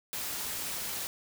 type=noise; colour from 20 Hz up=white; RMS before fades=-36 dBFS; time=0.13-1.07 s; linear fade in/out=0 ms; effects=none